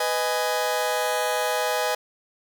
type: chord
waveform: sawtooth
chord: G# minor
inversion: first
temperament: just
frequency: 498.4 / 623 / 830.6 Hz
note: B4 / D#5 / G#5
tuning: +16 / +2 / 0 cents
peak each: -23 dBFS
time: 0-1.95 s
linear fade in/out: 5 ms
effects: 9-bit